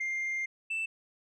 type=tone pair in turn; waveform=sine; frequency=2107 / 2655 Hz; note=C7 / E7; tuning=+12 / +12 cents; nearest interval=major third; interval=400 cents; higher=second; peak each=-28 dBFS; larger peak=neither; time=0-0.46 / 0.7-0.86 s; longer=first; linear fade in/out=10 ms; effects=tanh soft clip ceiling -29 dBFS